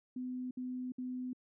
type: tone bursts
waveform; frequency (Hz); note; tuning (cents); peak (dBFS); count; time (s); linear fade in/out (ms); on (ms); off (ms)
sine; 252.6; B3; +39; -37; 3; 0.16-1.332; 5; 350; 61
effects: none